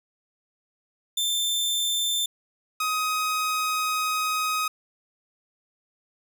sawtooth tone pair in turn, 3558 / 1257.9 Hz, A7 / D#6, +19 / +19 cents, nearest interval octave + tritone, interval 1800 cents, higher first, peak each -20 dBFS, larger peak neither, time 1.17-2.26 / 2.8-4.68 s, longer second, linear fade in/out 5 ms, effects none

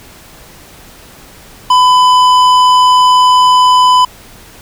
sine tone with tanh clipping, 1003 Hz, B5, 26 cents sharp, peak -6 dBFS, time 1.7-4.05 s, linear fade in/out 5 ms, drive 13 dB, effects pink hiss -37 dBFS RMS until 4.61 s

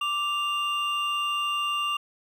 triangle tone pair together, 1175.6 / 2794 Hz, D6 / F7, +1 / 0 cents, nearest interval octave + minor third, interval 1499 cents, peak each -26 dBFS, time 0.01-1.97 s, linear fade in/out 5 ms, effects none

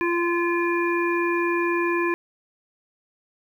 harmonic tone, 344.5 Hz, F4, 24 cents flat, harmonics 1 / 3 / 5 / 7, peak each -22 / -27 / -29 / -30 dBFS, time 0.01-2.14 s, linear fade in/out 0 ms, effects 9-bit

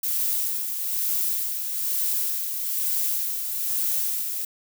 violet noise with tremolo, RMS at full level -24 dBFS, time 0.03-4.45 s, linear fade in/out 5 ms, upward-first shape sine, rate 1.1 Hz, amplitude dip 45%, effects none

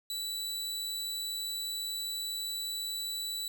sawtooth tone, 3951 Hz, B7, in tune, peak -31 dBFS, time 0.1-3.48 s, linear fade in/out 2 ms, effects 12-bit

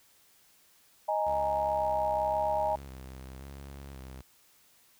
sine chord, D# suspended fourth, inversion none, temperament equal, 622.3 / 830.6 / 932.3 Hz, D#5 / G#5 / A#5, 0 / 0 / 0 cents, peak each -30 / -30 / -33 dBFS, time 1.08-2.76 s, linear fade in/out 10 ms
sawtooth tone with vibrato, 67.2 Hz, C2, 47 cents sharp, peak -39 dBFS, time 1.26-4.22 s, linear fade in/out 10 ms, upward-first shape square, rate 0.93 Hz, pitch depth 45 cents each way
effects white hiss -63 dBFS RMS until 4.99 s

